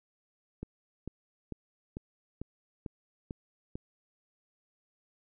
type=click train; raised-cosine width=3 ms; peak=-25 dBFS; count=8; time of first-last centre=0.63-3.755 s; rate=2.24 Hz; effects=none